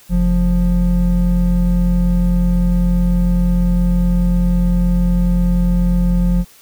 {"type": "tone pair together", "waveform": "triangle", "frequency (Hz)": [44.74, 176.2], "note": ["F1", "F3"], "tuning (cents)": [43, 16], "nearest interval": "2 octaves", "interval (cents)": 2373, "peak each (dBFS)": -12, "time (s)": [0.09, 6.45], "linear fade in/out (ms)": 50, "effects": ["white hiss -46 dBFS RMS until 6.61 s"]}